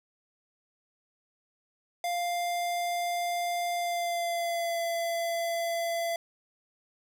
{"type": "tone with pitch glide", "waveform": "square", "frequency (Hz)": [698.5, 676.3], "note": ["F5", "E5"], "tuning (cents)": [0, 44], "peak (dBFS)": -29, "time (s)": [2.04, 6.16], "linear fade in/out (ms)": 2, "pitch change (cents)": -56, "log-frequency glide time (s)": [3.74, 4.81], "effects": []}